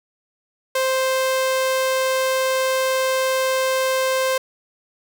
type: tone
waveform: sawtooth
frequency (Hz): 523.3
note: C5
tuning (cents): 0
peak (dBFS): -14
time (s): 0.75-4.38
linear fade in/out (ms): 5
effects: none